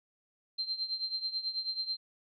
sine tone with tremolo, 4140 Hz, C8, 19 cents flat, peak -29 dBFS, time 0.58-1.97 s, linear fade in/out 10 ms, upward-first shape triangle, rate 9.2 Hz, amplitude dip 85%, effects none

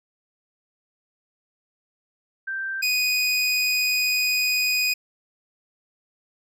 sine / 25% pulse tone pair in turn, 1567 / 2487 Hz, G6 / D#7, -1 / -1 cents, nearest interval minor sixth, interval 800 cents, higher second, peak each -26 / -16 dBFS, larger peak second, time 2.47-2.82 / 2.82-4.94 s, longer second, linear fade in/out 10 ms, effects none

